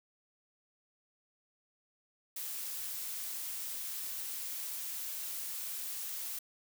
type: noise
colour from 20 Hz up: blue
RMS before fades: -40 dBFS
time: 2.36-6.39 s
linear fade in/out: 5 ms
effects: none